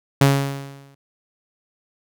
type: tone with exponential decay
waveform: sawtooth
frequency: 138.59 Hz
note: C#3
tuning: in tune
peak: -6 dBFS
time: 0.21-0.95 s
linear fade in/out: 5 ms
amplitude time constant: 160 ms
effects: none